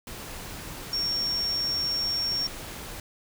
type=tone in noise; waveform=sine; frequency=5520 Hz; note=F8; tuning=21 cents flat; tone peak=-25 dBFS; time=0.93-2.47 s; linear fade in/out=2 ms; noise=pink; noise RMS=-39 dBFS; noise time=0.07-3 s; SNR=+11 dB; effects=none